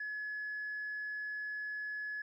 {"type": "tone", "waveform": "sine", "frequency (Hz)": 1700, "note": "G#6", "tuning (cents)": 40, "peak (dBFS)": -36, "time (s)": [0, 2.22], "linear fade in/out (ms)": 5, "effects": ["tanh soft clip ceiling -34 dBFS", "13-bit"]}